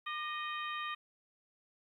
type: harmonic tone with a mistuned harmonic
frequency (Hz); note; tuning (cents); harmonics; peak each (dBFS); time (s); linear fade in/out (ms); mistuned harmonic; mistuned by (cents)
622.3; D#5; 0; 2 / 3 / 4 / 5 / 6; -39 / -43 / -45 / -47 / -49; 0.06-0.95; 10; 2; -63
effects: 12-bit